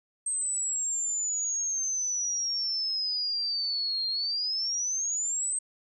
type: exponential two-way sweep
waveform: sine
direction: down then up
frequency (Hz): 8340 to 4186 to 8340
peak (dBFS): -27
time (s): 0.26-5.59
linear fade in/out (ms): 5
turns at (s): 4.08
effects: none